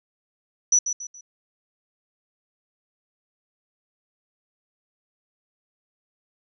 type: tone with echo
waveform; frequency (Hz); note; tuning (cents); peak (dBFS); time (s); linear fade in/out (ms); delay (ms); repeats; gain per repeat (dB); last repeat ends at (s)
sine; 5920; F#8; 0; -14; 0.72-0.79; 5; 140; 3; -9; 1.21
effects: none